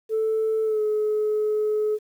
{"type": "tone with pitch glide", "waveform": "sine", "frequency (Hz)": [440, 426.2], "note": ["A4", "G#4"], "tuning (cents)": [0, 45], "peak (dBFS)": -19, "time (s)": [0.09, 1.99], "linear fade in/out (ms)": 50, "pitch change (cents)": -55, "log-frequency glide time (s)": [0.64, 0.81], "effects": ["tanh soft clip ceiling -17 dBFS", "9-bit"]}